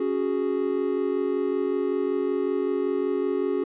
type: chord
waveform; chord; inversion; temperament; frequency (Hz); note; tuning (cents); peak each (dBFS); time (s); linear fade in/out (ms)
triangle; C# suspended fourth; none; equal; 277.2 / 370 / 415.3; C#4 / F#4 / G#4; 0 / 0 / 0; -27 / -24 / -25; 0-3.64; 5
effects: resampled to 8000 Hz